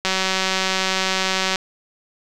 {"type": "click train", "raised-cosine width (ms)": 0.2, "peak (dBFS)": -3, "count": 286, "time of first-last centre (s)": [0.05, 1.558], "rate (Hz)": 189, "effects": []}